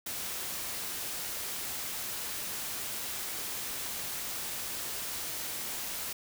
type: noise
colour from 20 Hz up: white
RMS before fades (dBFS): -37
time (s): 0.06-6.13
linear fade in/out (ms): 5
effects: none